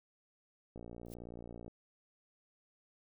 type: click train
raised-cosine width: 2 ms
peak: -35 dBFS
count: 55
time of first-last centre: 0.76-1.68 s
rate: 58.7 Hz
type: noise with exponential growth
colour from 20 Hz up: blue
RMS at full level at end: -50 dBFS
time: 1.05-1.14 s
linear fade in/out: 1 ms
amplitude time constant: 18 ms
effects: none